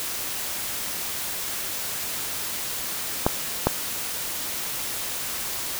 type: clicks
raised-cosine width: 1 ms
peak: -3 dBFS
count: 2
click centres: 3.265 / 3.67 s
effects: white hiss -30 dBFS RMS until 5.79 s